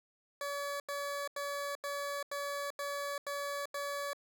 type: tone bursts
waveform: 20% pulse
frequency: 569 Hz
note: C#5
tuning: 45 cents sharp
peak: -31 dBFS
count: 8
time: 0.41-4.132 s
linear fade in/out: 2 ms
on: 390 ms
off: 86 ms
effects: none